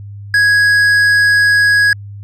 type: tone with tanh clipping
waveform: sine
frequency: 1661.2 Hz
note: G#6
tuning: in tune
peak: -9 dBFS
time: 0.34-1.93 s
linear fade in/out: 2 ms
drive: 9 dB
effects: added 101 Hz sine -27 dBFS peak until 2.23 s